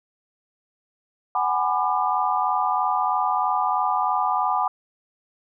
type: chord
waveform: sine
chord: G# half-diminished seventh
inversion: third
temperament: just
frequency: 747.5 / 830.6 / 996.7 / 1196.1 Hz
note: F#5 / G#5 / B5 / D6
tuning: +17 / 0 / +16 / +31 cents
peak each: -25 dBFS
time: 1.35-4.68 s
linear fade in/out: 2 ms
effects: none